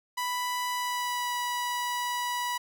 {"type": "tone with pitch glide", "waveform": "sawtooth", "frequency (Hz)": [989, 977.1], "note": ["B5", "B5"], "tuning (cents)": [2, -19], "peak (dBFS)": -25, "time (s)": [0.17, 2.58], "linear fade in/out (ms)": 10, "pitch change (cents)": -21, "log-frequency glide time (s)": [0.72, 1.36], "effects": ["11-bit"]}